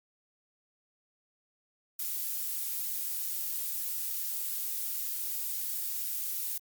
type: noise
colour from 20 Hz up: violet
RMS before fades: -34 dBFS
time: 1.99-6.58 s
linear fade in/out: 5 ms
effects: Opus 48 kbps